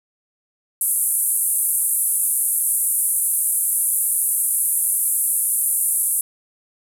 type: band-pass noise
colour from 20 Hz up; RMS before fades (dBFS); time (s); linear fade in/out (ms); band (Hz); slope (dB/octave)
white; -20; 0.81-6.21; 2; 9100 to 12000; 48
effects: none